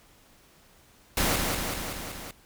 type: noise with echo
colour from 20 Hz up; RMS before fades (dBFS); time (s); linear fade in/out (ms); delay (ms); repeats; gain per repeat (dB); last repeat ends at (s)
pink; -25; 1.17-1.36; 2; 190; 5; -3; 2.31
effects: pink hiss -58 dBFS RMS until 2.45 s